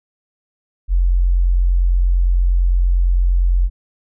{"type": "tone", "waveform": "sine", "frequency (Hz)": 44.38, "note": "F1", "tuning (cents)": 29, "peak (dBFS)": -11, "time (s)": [0.88, 3.7], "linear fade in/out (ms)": 50, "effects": []}